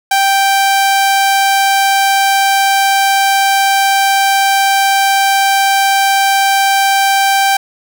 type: tone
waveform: sawtooth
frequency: 784 Hz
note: G5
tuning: in tune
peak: -5 dBFS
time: 0.11-7.57 s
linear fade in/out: 5 ms
effects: none